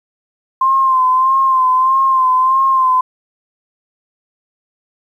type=tone with vibrato; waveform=sine; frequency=1046.5 Hz; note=C6; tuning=in tune; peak=-9 dBFS; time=0.61-3.01 s; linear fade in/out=5 ms; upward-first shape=sine; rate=1.6 Hz; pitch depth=43 cents each way; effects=8-bit